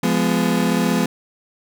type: chord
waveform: 35% pulse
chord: F diminished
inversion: none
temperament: just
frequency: 174.61 / 209.5 / 251.4 Hz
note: F3 / Ab3 / Cb4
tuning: 0 / +15 / +31 cents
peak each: -19 dBFS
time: 0.03-1.06 s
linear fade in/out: 5 ms
effects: none